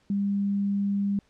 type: tone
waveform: sine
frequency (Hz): 200.2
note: G3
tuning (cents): +37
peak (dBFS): -23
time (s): 0.1-1.19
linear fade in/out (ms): 2
effects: pink hiss -65 dBFS RMS until 1.29 s + low-pass 6000 Hz 12 dB/octave